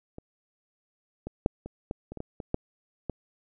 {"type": "clicks", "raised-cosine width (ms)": 2, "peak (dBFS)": [-27, -22, -8, -25, -18, -26, -25, -21, -23, -12, -17], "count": 11, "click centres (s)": [0.184, 1.27, 1.461, 1.66, 1.911, 2.12, 2.173, 2.204, 2.402, 2.544, 3.097], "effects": []}